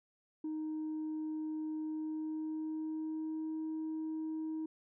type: tone with pitch glide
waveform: sine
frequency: 311.1 to 315.8 Hz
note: D#4 to D#4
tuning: 0 to +26 cents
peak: -34 dBFS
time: 0.44-4.66 s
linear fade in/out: 5 ms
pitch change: +26 cents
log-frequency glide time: 1.82-3.56 s
effects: tanh soft clip ceiling -34 dBFS